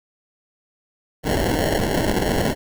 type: noise with sample-and-hold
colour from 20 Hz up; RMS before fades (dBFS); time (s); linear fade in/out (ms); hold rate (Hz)
violet; -20; 1.23-2.55; 50; 1225
effects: none